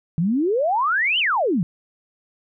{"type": "exponential two-way sweep", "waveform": "sine", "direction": "up then down", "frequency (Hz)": [154.3, 3136, 154.3], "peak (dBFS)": -17, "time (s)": [0.18, 1.63], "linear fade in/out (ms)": 0, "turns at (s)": 1.19, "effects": []}